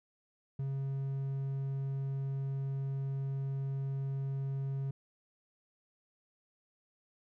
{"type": "tone", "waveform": "triangle", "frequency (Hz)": 136.3, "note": "C#3", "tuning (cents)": -29, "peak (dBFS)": -31, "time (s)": [0.59, 4.91], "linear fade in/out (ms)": 5, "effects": []}